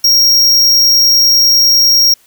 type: tone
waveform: square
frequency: 5590 Hz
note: F8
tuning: 1 cent sharp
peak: -6 dBFS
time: 0.04-2.14 s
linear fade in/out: 5 ms
effects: white hiss -49 dBFS RMS until 2.26 s